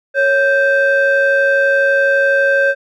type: ring-modulated tone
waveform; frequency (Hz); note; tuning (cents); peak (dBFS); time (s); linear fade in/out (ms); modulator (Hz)
triangle; 507; B4; +45; -5; 0.14-2.75; 50; 1060
effects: none